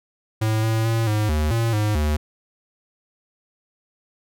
square tone with pitch steps, 109.6 / 111.6 / 113.8 / 106.4 / 76.2 / 115 / 105.8 / 75.2 Hz, A2 / A2 / A#2 / G#2 / D#2 / A#2 / G#2 / D2, -6 / +25 / -41 / +42 / -36 / -23 / +33 / +42 cents, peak -19 dBFS, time 0.41-2.17 s, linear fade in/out 10 ms, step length 220 ms, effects none

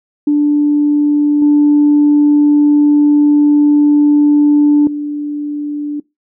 sine tone with level steps, 293.7 Hz, D4, in tune, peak -7 / -4 / -16 dBFS, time 0.27-6 s, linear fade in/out 5 ms, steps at 1.42 / 4.87 s, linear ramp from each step 2 ms, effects noise-tail reverb RT60 0.2 s tail -22 dB re dry + tanh soft clip ceiling -2 dBFS

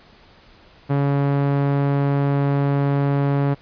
sawtooth tone with low-pass filter, 140.7 Hz, C#3, 26 cents sharp, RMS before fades -19 dBFS, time 0.89-3.55 s, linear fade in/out 20 ms, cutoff 1400 Hz, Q 0.57, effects pink hiss -50 dBFS RMS until 3.61 s + resampled to 11025 Hz

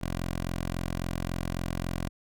10% pulse tone, 43.65 Hz, F1, in tune, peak -22 dBFS, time 0.01-2.09 s, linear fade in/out 10 ms, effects none

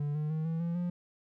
triangle tone with pitch steps, 145.9 / 151.48 / 157.28 / 163.29 / 169.54 / 176.03 Hz, D3 / D#3 / D#3 / E3 / E3 / F3, -11 / -46 / +19 / -16 / +49 / +14 cents, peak -28 dBFS, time 0-0.9 s, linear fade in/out 5 ms, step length 150 ms, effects none

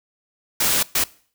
white noise bursts at uneven times, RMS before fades -19 dBFS, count 2, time 0.6-0.83 / 0.95-1.04 s, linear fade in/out 5 ms, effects noise-tail reverb RT60 0.5 s tail -22 dB re dry

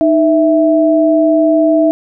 sine tone pair together, 310.1 / 657 Hz, D#4 / E5, -6 / -6 cents, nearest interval octave + minor second, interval 1300 cents, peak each -10 dBFS, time 0.01-1.91 s, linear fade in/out 0 ms, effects none

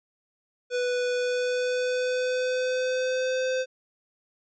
square tone with pitch glide, 493.9 to 515.5 Hz, B4 to C5, 0 to -26 cents, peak -25 dBFS, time 0.7-3.66 s, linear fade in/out 50 ms, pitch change +74 cents, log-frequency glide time 1.15-3.45 s, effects resampled to 16000 Hz

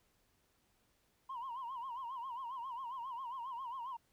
sine tone with vibrato, 1000 Hz, B5, 21 cents sharp, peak -39 dBFS, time 1.29-3.97 s, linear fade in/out 10 ms, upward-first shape sine, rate 7.4 Hz, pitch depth 140 cents each way, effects tanh soft clip ceiling -38 dBFS + pink hiss -75 dBFS RMS until 4.12 s

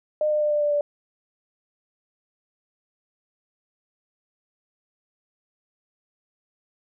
sine tone with pitch steps, 608 / 603.1 / 598.2 / 593.4 / 588.6 / 583.9 Hz, D#5 / D5 / D5 / D5 / D5 / D5, -40 / +46 / +32 / +18 / +4 / -10 cents, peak -19 dBFS, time 0.21-0.81 s, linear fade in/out 2 ms, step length 100 ms, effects none

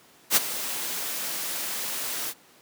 white noise with ADSR envelope, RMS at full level -17 dBFS, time 0.3-2.34 s, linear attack 64 ms, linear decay 23 ms, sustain -14 dB, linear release 52 ms, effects pink hiss -55 dBFS RMS until 2.61 s + high-pass 200 Hz 12 dB/octave

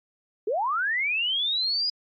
sine linear sweep, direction up, 380.7 to 4978 Hz, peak -23 dBFS, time 0.47-1.9 s, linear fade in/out 5 ms, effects AAC 64 kbps

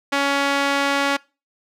sawtooth tone with band-pass filter, 280 Hz, C#4, 18 cents sharp, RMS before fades -20 dBFS, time 0.12-1.17 s, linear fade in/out 10 ms, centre 1900 Hz, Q 0.63, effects noise-tail reverb RT60 0.3 s tail -23 dB re dry

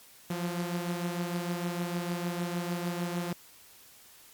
sawtooth beating tone pair, 173 / 179.6 Hz, F3 / F3, -16 / +49 cents, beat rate 6.6 Hz, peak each -28 / -33 dBFS, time 0.3-3.33 s, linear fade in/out 5 ms, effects white hiss -55 dBFS RMS until 4.33 s + MP3 96 kbps

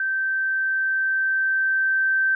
sine tone with level ramp, 1555 Hz, G6, 14 cents flat, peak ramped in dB -21 to -17 dBFS, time 0-2.35 s, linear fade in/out 2 ms, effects none

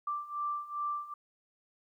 sine beating tone pair, 1174.7 / 1177.2 Hz, D6 / D6, 0 / +4 cents, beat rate 2.5 Hz, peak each -38 / -35 dBFS, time 0.07-1.14 s, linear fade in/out 5 ms, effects 12-bit

